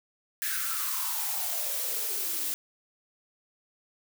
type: noise with high-pass filter sweep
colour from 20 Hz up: blue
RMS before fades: -31 dBFS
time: 0.42-2.54 s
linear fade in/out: 0 ms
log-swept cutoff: 1700 to 280 Hz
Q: 7.5
effects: none